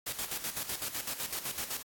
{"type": "noise with tremolo", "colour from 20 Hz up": "white", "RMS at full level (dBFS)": -35, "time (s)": [0.06, 1.83], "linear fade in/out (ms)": 10, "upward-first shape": "square", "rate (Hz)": 7.9, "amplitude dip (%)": 65, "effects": ["AAC 64 kbps"]}